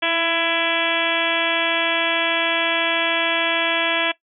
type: harmonic tone with a mistuned harmonic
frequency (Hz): 333.6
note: E4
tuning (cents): +21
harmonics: 1 / 2 / 3 / 4 / 5 / 6 / 7 / 8 / 9 / 10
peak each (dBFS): -30 / -25 / -29 / -31 / -25 / -29 / -26 / -27 / -29 / -26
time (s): 0.02-4.12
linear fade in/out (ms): 10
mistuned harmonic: 1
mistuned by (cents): -24
effects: noise-tail reverb RT60 0.1 s tail -18 dB re dry